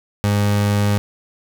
30% pulse tone, 102.6 Hz, G#2, 21 cents flat, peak -12 dBFS, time 0.24-0.98 s, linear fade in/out 0 ms, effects none

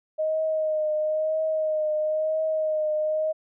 sine tone with vibrato, 622.3 Hz, D#5, in tune, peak -22 dBFS, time 0.18-3.33 s, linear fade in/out 20 ms, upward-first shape triangle, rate 1 Hz, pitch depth 32 cents each way, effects none

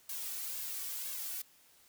blue noise with flanger, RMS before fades -40 dBFS, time 0.09-1.42 s, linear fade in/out 5 ms, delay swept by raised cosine 1.8 to 2.7 ms, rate 2 Hz, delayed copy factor +0.75, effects white hiss -64 dBFS RMS until 1.88 s

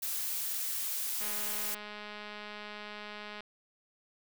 blue noise, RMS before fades -35 dBFS, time 0.02-1.75 s, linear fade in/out 10 ms
click train, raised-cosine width 0.3 ms, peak -28 dBFS, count 460, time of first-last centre 1.21-3.406 s, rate 209 Hz
effects none

